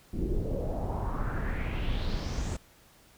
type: noise with low-pass filter sweep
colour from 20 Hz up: brown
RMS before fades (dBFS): -31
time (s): 0.13-2.57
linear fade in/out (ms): 10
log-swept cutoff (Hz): 290 to 8000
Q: 3.7
effects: pink hiss -59 dBFS RMS until 3.17 s